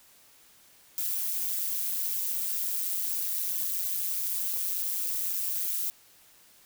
violet noise with amplitude modulation, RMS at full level -27 dBFS, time 0.98-5.9 s, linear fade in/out 0 ms, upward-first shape sine, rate 184 Hz, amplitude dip 80%, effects white hiss -58 dBFS RMS until 6.65 s

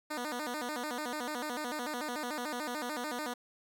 10% pulse tone with vibrato, 272.3 Hz, C#4, 31 cents flat, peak -27 dBFS, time 0.1-3.34 s, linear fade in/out 10 ms, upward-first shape square, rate 6.8 Hz, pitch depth 190 cents each way, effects none

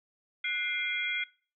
sine tone cluster, 1479 / 2104 / 2397 / 3309 Hz, F#6 / C7 / D7 / G#7, -1 / +9 / +35 / -7 cents, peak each -38 / -32 / -37 / -36 dBFS, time 0.44-1.24 s, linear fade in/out 5 ms, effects noise-tail reverb RT60 0.4 s tail -21 dB re dry

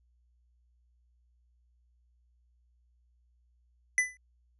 square tone with exponential decay, 2000 Hz, B6, 21 cents sharp, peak -20 dBFS, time 3.98-4.17 s, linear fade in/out 1 ms, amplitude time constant 41 ms, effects added 60 Hz sine -65 dBFS peak until 4.59 s + resampled to 24000 Hz

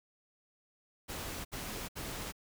pink noise bursts, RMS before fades -41 dBFS, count 3, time 1.08-2.324 s, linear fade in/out 20 ms, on 370 ms, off 67 ms, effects none

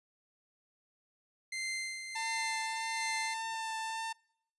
sawtooth tone with tremolo, 2083 Hz, C7, 8 cents flat, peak -31 dBFS, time 1.52-3.34 s, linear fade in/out 5 ms, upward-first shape sine, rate 1.4 Hz, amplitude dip 55%
sawtooth tone with vibrato, 894 Hz, A5, 27 cents sharp, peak -32 dBFS, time 2.15-4.13 s, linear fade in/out 10 ms, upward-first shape triangle, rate 1.7 Hz, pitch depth 13 cents each way
effects noise-tail reverb RT60 0.7 s tail -25 dB re dry + resampled to 24000 Hz

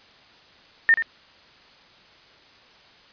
sine tone with echo, 1819 Hz, A#6, 43 cents flat, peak -12 dBFS, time 0.89-0.94 s, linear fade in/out 0 ms, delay 83 ms, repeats 1, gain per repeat -9 dB, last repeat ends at 1.023 s, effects white hiss -52 dBFS RMS until 3.12 s + resampled to 11025 Hz

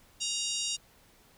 harmonic tone with a mistuned harmonic, 940 Hz, A#5, 14 cents sharp, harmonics 3 / 4 / 5 / 6 / 7 / 8 / 9 / 10, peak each -37 / -37 / -39 / -37 / -38 / -40 / -46 / -44 dBFS, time 0.2-0.77 s, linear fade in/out 20 ms, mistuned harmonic 7, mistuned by +48 cents, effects pink hiss -61 dBFS RMS until 1.37 s

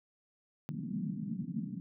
pink band-pass noise, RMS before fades -38 dBFS, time 0.69-1.8 s, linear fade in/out 0 ms, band 150 to 250 Hz, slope 48 dB/octave, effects none

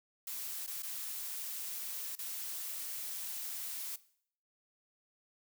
blue noise with dropouts, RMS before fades -41 dBFS, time 0.27-3.96 s, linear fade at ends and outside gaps 5 ms, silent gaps 0.665-0.675 / 0.824-0.83 / 2.154-2.188 s, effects noise-tail reverb RT60 0.6 s tail -18 dB re dry

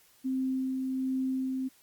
sine tone with tremolo, 261.6 Hz, C4, in tune, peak -27 dBFS, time 0.24-1.69 s, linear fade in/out 20 ms, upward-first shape sine, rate 1.3 Hz, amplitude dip 25%, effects white hiss -62 dBFS RMS until 1.82 s + Opus 48 kbps

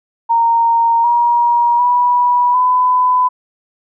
sine tone with pitch steps, 926 / 950.9 / 976.5 / 1002.8 Hz, A#5 / A#5 / B5 / B5, -12 / +34 / -20 / +26 cents, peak -9 dBFS, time 0.29-3.29 s, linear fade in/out 20 ms, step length 750 ms, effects none

